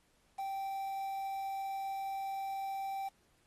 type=tone with quantisation; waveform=triangle; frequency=780 Hz; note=G5; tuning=9 cents flat; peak=-34 dBFS; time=0.38-3.09 s; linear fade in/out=10 ms; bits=9; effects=pink hiss -72 dBFS RMS until 3.46 s + AAC 32 kbps